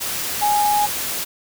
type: tone in noise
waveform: sine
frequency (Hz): 830.6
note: G#5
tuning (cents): 0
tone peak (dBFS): -15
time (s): 0.41-0.87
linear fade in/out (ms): 20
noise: white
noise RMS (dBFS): -25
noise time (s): 0-1.25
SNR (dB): +7
effects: none